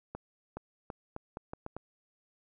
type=accelerating click train; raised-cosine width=1 ms; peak=-25 dBFS; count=8; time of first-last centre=0.15-1.766 s; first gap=420 ms; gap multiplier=0.79; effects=none